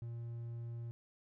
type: tone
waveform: triangle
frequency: 117.3 Hz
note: A#2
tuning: 11 cents sharp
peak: -39 dBFS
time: 0.02-0.91 s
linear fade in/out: 0 ms
effects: none